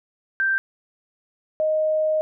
sine tone pair in turn, 1568 / 622.3 Hz, G6 / D#5, 0 / 0 cents, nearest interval octave + major third, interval 1600 cents, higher first, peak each -18 dBFS, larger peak neither, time 0.4-0.58 / 1.6-2.21 s, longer second, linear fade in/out 0 ms, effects none

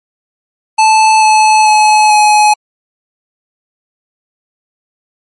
square tone with pitch steps, 874 / 864 / 854 / 844.2 Hz, A5 / A5 / G#5 / G#5, -12 / -32 / +48 / +28 cents, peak -5 dBFS, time 0.78-2.54 s, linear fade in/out 10 ms, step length 440 ms, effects MP3 48 kbps

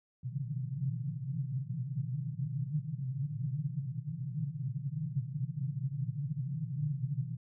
pink band-pass noise, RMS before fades -36 dBFS, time 0.23-7.37 s, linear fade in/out 10 ms, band 120 to 160 Hz, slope 96 dB/octave, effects none

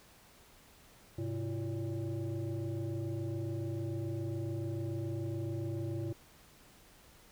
sine tone with frequency modulation, 103 Hz, G#2, 14 cents flat, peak -34 dBFS, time 1.18-6.13 s, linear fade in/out 5 ms, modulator 233 Hz, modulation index 1.3, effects pink hiss -60 dBFS RMS until 7.31 s

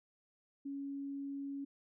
sine tone, 278.5 Hz, C#4, 8 cents sharp, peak -39 dBFS, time 0.65-1.65 s, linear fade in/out 10 ms, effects none

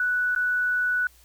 sine tone with dropouts, 1480 Hz, F#6, in tune, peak -21 dBFS, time 0-1.07 s, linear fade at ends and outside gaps 2 ms, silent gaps 0.35-0.361 s, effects added 60 Hz sine -56 dBFS peak until 1.24 s + white hiss -57 dBFS RMS until 1.24 s

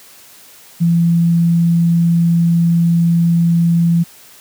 sine tone, 169.1 Hz, E3, 44 cents sharp, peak -9 dBFS, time 0.8-4.04 s, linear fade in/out 20 ms, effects white hiss -42 dBFS RMS until 4.4 s + high-pass 80 Hz 12 dB/octave

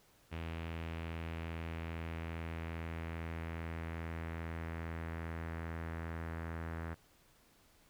sawtooth tone with low-pass filter sweep, 82.41 Hz, E2, in tune, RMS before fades -42 dBFS, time 0.31-6.95 s, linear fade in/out 20 ms, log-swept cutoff 2700 to 1700 Hz, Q 2.3, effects pink hiss -67 dBFS RMS until 7.89 s

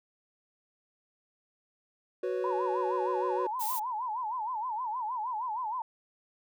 triangle chord, F# suspended fourth, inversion none, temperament equal, 370 / 493.9 / 554.4 Hz, F#4 / B4 / C#5, 0 / 0 / 0 cents, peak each -30 / -32 / -35 dBFS, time 2.23-3.47 s, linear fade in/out 5 ms
sine tone with vibrato, 932.3 Hz, A#5, in tune, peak -31 dBFS, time 2.44-5.82 s, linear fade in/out 2 ms, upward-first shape sine, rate 6.4 Hz, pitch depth 180 cents each way
violet noise, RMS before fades -35 dBFS, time 3.59-3.8 s, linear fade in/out 20 ms
effects none

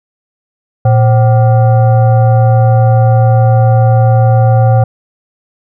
sine tone with frequency modulation, 115.9 Hz, A#2, 10 cents flat, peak -4 dBFS, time 0.85-4.84 s, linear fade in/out 5 ms, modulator 647 Hz, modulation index 0.62, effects none

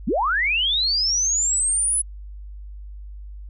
sine linear sweep, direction up, 156.7 to 10230 Hz, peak -18 dBFS, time 0.07-2.02 s, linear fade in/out 10 ms, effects added 50 Hz sine -34 dBFS peak until 3.49 s

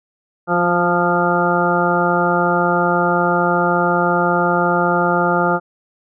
harmonic tone with a mistuned harmonic, 174.61 Hz, F3, in tune, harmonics 1 / 2 / 3 / 4 / 5 / 7 / 8, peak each -21 / -21 / -21 / -21 / -21 / -21 / -21 dBFS, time 0.47-5.6 s, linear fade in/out 50 ms, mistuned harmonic 2, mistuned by +18 cents, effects none

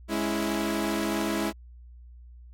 sawtooth chord, C# minor, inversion second, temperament equal with one note detuned, 208.7 / 277.2 / 329.6 Hz, G#3 / C#4 / E4, +9 / 0 / 0 cents, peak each -26 / -30 / -25 dBFS, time 0.08-1.53 s, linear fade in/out 50 ms, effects added 60 Hz sine -45 dBFS peak until 2.53 s + AAC 64 kbps

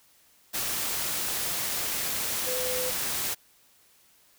sine tone in noise, 506 Hz, B4, 42 cents sharp, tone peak -31 dBFS, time 2.46-2.91 s, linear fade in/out 20 ms, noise white, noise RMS -30 dBFS, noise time 0.53-3.35 s, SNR -4 dB, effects white hiss -61 dBFS RMS until 4.38 s

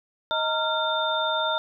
sine tone cluster, 628 / 919 / 1385 / 3608 Hz, D#5 / A#5 / F6 / A7, +16 / -25 / -15 / +43 cents, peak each -28 dBFS, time 0.31-1.58 s, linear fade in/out 0 ms, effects none

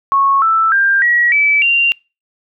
sine tone with pitch steps, 1100 / 1323.3 / 1592 / 1915.2 / 2304 / 2772 Hz, C#6 / E6 / G6 / A#6 / D7 / F7, -14 / +6 / +26 / +46 / -34 / -14 cents, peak -9 dBFS, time 0.12-1.92 s, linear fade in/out 0 ms, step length 300 ms, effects noise-tail reverb RT60 0.3 s tail -26 dB re dry

